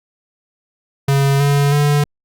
square tone with pitch steps, 138.59 / 142.16 / 145.82 Hz, C#3 / C#3 / D3, 0 / +44 / -12 cents, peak -12 dBFS, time 1.08-2.04 s, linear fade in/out 5 ms, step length 320 ms, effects Opus 48 kbps

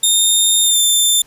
15% pulse tone with pitch glide, 3652 to 3569 Hz, A#7 to A7, -36 to +24 cents, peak -4 dBFS, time 0.03-1.22 s, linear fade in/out 5 ms, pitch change -40 cents, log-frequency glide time 0.62-0.79 s, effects pink hiss -49 dBFS RMS until 1.26 s + resampled to 32000 Hz

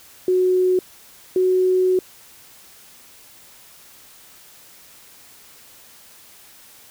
sine tone pair in turn, 367.8 / 369.9 Hz, F#4 / F#4, -10 / 0 cents, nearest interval unison, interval 10 cents, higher second, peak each -14 dBFS, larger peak neither, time 0.28-0.79 / 1.36-1.99 s, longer second, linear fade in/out 2 ms, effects white hiss -47 dBFS RMS until 6.9 s

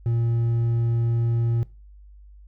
triangle tone with hard clipping, 116.54 Hz, A#2, in tune, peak -21 dBFS, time 0.06-1.63 s, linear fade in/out 0 ms, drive 7 dB, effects noise-tail reverb RT60 0.3 s tail -20 dB re dry + added 50 Hz sine -44 dBFS peak until 2.47 s

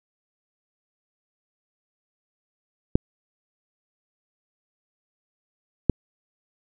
clicks, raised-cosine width 3 ms, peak -3 dBFS, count 2, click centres 2.955 / 5.897 s, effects none

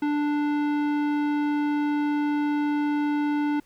sine tone with tanh clipping, 294.2 Hz, D4, 3 cents sharp, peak -24 dBFS, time 0.02-3.6 s, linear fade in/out 5 ms, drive 16 dB, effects pink hiss -61 dBFS RMS until 3.65 s

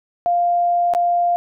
sine tone with dropouts, 698.5 Hz, F5, in tune, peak -14 dBFS, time 0.26-1.36 s, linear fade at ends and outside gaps 0 ms, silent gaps 0.937-0.949 s, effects none

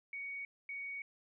sine tone bursts at uneven times, 2238 Hz, C#7, 16 cents sharp, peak -40 dBFS, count 2, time 0.13-0.45 / 0.69-1.02 s, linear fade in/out 2 ms, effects none

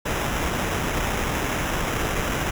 pink noise with sample-and-hold, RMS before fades -25 dBFS, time 0.05-2.51 s, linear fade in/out 10 ms, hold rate 4410 Hz, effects none

